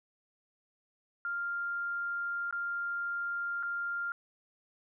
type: tone with dropouts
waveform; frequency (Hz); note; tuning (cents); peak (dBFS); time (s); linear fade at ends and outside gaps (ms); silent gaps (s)
sine; 1396.9; F6; 0; -32; 1.25-4.12; 1; 2.51-2.526 / 3.628-3.632
effects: none